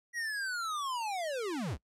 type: linear sweep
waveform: square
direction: down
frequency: 1927 to 41.59 Hz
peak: -34 dBFS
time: 0.13-1.78 s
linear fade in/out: 50 ms
effects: noise-tail reverb RT60 0.1 s tail -23 dB re dry + low-pass 10000 Hz 12 dB/octave